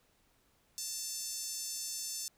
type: tone with high-pass filter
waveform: 5% pulse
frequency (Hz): 891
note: A5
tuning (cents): +22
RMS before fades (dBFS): -40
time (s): 0.78-2.28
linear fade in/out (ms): 0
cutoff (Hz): 5700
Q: 2
effects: pink hiss -71 dBFS RMS until 2.37 s